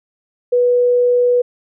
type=tone; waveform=sine; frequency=490 Hz; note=B4; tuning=14 cents flat; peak=-10 dBFS; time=0.52-1.42 s; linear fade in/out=10 ms; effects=none